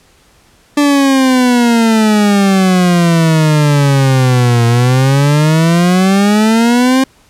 40% pulse exponential two-way sweep, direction down then up, 293 to 116.54 to 267.6 Hz, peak -6 dBFS, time 0.77-7.04 s, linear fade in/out 5 ms, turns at 4.66 s, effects pink hiss -48 dBFS RMS until 7.29 s + low-pass 11000 Hz 12 dB/octave

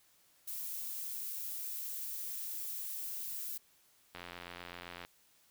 violet noise, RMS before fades -41 dBFS, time 0.47-3.58 s, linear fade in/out 10 ms
click train, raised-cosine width 0.3 ms, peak -29 dBFS, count 80, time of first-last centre 4.15-5.05 s, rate 87.8 Hz
effects white hiss -68 dBFS RMS until 5.5 s

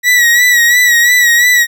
40% pulse tone with vibrato, 1930 Hz, B6, 40 cents flat, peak -5 dBFS, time 0.03-1.67 s, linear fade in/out 50 ms, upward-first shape sine, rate 2.9 Hz, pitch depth 50 cents each way, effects none

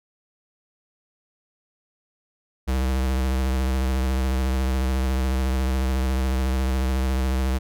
square tone with vibrato, 65.1 Hz, C2, 8 cents flat, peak -21 dBFS, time 2.67-7.59 s, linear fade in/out 20 ms, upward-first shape sine, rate 14 Hz, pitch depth 43 cents each way, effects none

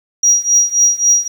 sine tone with tremolo, 5740 Hz, F8, 47 cents sharp, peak -4 dBFS, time 0.23-1.28 s, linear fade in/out 5 ms, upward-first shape triangle, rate 3.7 Hz, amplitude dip 95%, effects tanh soft clip ceiling -3 dBFS + 7-bit

